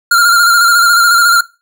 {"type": "tone with vibrato", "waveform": "square", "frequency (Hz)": 1396.9, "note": "F6", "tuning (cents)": 0, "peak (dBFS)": -6, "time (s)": [0.11, 1.41], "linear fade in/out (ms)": 5, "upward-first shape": "square", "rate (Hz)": 14, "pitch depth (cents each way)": 34, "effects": ["noise-tail reverb RT60 0.3 s tail -21 dB re dry"]}